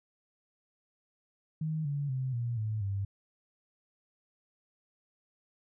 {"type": "tone with pitch steps", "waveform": "sine", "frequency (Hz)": [156.9, 143.05, 130.42, 118.91, 108.41, 98.84], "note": ["D#3", "D3", "C3", "A#2", "A2", "G2"], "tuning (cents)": [15, -45, -5, 35, -25, 15], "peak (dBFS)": -30, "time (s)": [1.61, 3.05], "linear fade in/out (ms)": 5, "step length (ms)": 240, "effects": []}